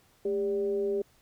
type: tone with frequency modulation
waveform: sine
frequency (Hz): 399.9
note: G4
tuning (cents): +35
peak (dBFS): -26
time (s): 0.25-1.02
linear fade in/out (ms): 5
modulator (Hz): 182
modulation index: 0.45
effects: pink hiss -64 dBFS RMS until 1.21 s